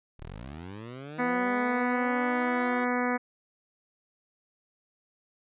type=linear sweep; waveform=15% pulse; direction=up; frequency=31.13 to 370 Hz; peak=-33 dBFS; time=0.19-2.85 s; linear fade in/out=10 ms
type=harmonic tone; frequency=246.9 Hz; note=B3; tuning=in tune; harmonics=1 / 2 / 3 / 4 / 5 / 6 / 7 / 8 / 9; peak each=-29 / -32 / -34 / -35 / -36 / -37 / -37 / -38 / -39 dBFS; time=1.18-3.18 s; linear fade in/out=20 ms
effects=resampled to 8000 Hz